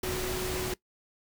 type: tone in noise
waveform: sine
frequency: 368.5 Hz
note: F#4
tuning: 7 cents flat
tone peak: -33 dBFS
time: 0.03-0.74 s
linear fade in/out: 5 ms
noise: pink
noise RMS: -34 dBFS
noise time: 0.03-0.74 s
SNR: -2 dB
effects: noise-tail reverb RT60 0.1 s tail -20 dB re dry